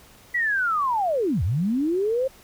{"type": "linear two-way sweep", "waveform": "sine", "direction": "down then up", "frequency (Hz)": [1975.5, 73.42, 541], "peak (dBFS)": -20, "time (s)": [0.34, 2.28], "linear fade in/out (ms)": 10, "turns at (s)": 1.43, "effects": ["pink hiss -51 dBFS RMS until 2.43 s"]}